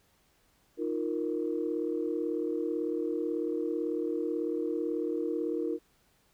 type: chord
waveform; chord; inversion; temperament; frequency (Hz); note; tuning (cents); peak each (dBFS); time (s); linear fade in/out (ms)
sine; Eb suspended second; none; equal; 311.1 / 349.2 / 466.2; Eb4 / F4 / Bb4; 0 / 0 / 0; -33; 0.77-5.79; 50
effects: tanh soft clip ceiling -19 dBFS + pink hiss -68 dBFS RMS until 6.33 s